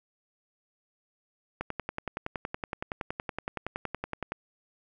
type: click train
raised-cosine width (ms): 0.5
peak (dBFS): -17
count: 30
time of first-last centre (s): 1.61-4.32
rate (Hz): 10.7
effects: none